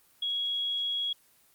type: tone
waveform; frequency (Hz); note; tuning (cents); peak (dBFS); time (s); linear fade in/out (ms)
sine; 3322; G#7; 0; -28; 0.22-1.13; 5
effects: white hiss -63 dBFS RMS until 1.54 s + Opus 24 kbps